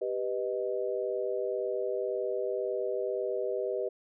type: chord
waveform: sine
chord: G augmented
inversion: none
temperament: equal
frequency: 392 / 493.9 / 622.3 Hz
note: G4 / B4 / D#5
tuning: 0 / 0 / 0 cents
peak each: -33 / -33 / -35 dBFS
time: 0.01-3.89 s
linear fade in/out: 10 ms
effects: none